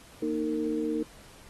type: tone cluster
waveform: sine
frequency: 233.7 / 309.6 / 458.3 Hz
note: A#3 / D#4 / A#4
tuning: +5 / -9 / -29 cents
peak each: -34 / -29 / -32 dBFS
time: 0.22-1.03 s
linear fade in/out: 5 ms
effects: pink hiss -53 dBFS RMS until 1.49 s + AAC 32 kbps